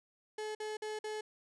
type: tone bursts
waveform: 35% pulse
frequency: 428.7 Hz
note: A4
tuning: 45 cents flat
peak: -36 dBFS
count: 4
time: 0.38-1.21 s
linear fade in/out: 5 ms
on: 170 ms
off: 50 ms
effects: resampled to 22050 Hz